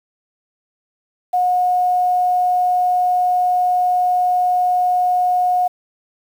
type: tone with quantisation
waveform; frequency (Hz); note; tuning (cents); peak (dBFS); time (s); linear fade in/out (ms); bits
sine; 724; F#5; -38; -13; 1.33-5.68; 10; 7
effects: none